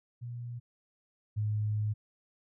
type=tone pair in turn; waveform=sine; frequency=120 / 106.17 Hz; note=B2 / G#2; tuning=-49 / +39 cents; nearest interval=major second; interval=212 cents; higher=first; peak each=-37 / -28 dBFS; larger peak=second; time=0.21-0.6 / 1.36-1.94 s; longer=second; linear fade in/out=20 ms; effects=none